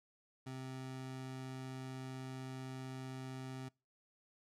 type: tone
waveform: 25% pulse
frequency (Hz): 130.81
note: C3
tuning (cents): 0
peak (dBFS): -40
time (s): 0.46-3.69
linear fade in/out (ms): 10
effects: noise-tail reverb RT60 0.3 s tail -26 dB re dry + low-pass 10000 Hz 12 dB/octave